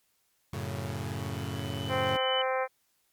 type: chord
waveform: sawtooth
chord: F# minor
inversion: none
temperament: equal with one note detuned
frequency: 92.5 / 111.28 / 138.59 Hz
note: F#2 / A2 / C#3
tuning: 0 / +20 / 0 cents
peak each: -33 dBFS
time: 0.53-2.17 s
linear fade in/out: 5 ms
type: tone with exponential growth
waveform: sine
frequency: 3000 Hz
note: F#7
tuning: 23 cents sharp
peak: -27 dBFS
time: 0.76-2.42 s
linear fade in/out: 5 ms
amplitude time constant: 360 ms
type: harmonic tone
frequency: 260.3 Hz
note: C4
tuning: 9 cents flat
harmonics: 2 / 3 / 4 / 5 / 6 / 7 / 8 / 9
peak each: -29 / -33 / -35 / -37 / -39 / -40 / -41 / -42 dBFS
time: 1.88-2.68 s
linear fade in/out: 50 ms
effects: white hiss -72 dBFS RMS until 3.12 s + MP3 96 kbps